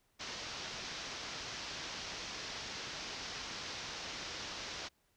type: low-pass noise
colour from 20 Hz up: white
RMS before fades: -44 dBFS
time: 0.19-4.89 s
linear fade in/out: 20 ms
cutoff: 6000 Hz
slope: 48 dB/octave
effects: pink hiss -75 dBFS RMS until 5.16 s